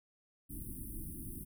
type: band-stop noise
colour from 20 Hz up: pink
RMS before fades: -44 dBFS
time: 0.49-1.45 s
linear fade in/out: 20 ms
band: 350 to 9100 Hz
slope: 96 dB/octave
effects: none